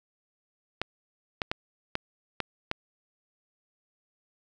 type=clicks; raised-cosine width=0.3 ms; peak=-12 dBFS; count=6; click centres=0.816 / 1.418 / 1.515 / 1.954 / 2.403 / 2.714 s; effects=none